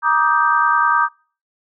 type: chord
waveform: sine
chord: Eb major seventh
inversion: second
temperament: equal with one note detuned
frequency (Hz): 945.9 / 1174.7 / 1244.5 / 1568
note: Bb5 / D6 / Eb6 / G6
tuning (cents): +25 / 0 / 0 / 0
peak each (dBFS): -18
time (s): 0.02-1.09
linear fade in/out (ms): 50
effects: noise-tail reverb RT60 0.4 s tail -26 dB re dry